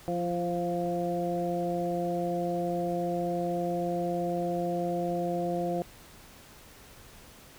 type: harmonic tone with a mistuned harmonic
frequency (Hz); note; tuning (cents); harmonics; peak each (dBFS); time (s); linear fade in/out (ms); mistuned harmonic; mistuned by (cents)
174.61; F3; 0; 1 / 2 / 3 / 4; -33 / -33 / -33 / -33; 0.08-5.82; 0; 2; -21
effects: pink hiss -52 dBFS RMS until 7.58 s